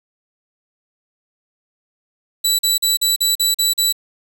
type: tone bursts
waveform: 20% pulse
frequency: 3951 Hz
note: B7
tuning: in tune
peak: -8 dBFS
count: 8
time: 2.44-3.927 s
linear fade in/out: 10 ms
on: 150 ms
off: 41 ms
effects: 7-bit